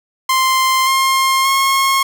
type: tone with pitch steps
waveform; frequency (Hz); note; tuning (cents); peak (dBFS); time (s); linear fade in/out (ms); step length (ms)
sawtooth; 1046.5 / 1064.2 / 1082.2; C6 / C6 / C#6; 0 / +29 / -42; -8; 0.29-2.03; 5; 580
effects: none